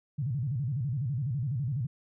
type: tone with vibrato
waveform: sine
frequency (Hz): 130.81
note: C3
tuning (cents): 0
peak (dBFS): -28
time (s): 0.18-1.87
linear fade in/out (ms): 10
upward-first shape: square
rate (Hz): 12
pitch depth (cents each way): 200
effects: none